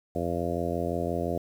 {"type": "harmonic tone", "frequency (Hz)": 85.8, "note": "F2", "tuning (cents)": -30, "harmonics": [1, 2, 3, 4, 5, 6, 7, 8], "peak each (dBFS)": [-35, -35, -35, -35, -35, -35, -35, -35], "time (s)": [0.15, 1.38], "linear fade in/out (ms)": 5, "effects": ["9-bit"]}